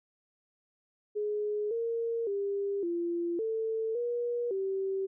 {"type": "tone with pitch steps", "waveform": "sine", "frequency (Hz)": [418.7, 461.8, 399.9, 343, 445, 479.3, 386.2], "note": ["G#4", "A#4", "G4", "F4", "A4", "A#4", "G4"], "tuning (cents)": [14, -16, 35, -31, 20, 48, -26], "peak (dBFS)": -29, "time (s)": [1.15, 5.07], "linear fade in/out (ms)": 20, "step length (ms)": 560, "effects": []}